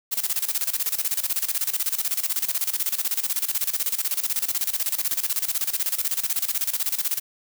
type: noise with tremolo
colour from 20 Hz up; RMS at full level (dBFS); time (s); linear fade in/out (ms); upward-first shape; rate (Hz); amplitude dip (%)
blue; -23; 0.11-7.2; 20; square; 16; 80
effects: none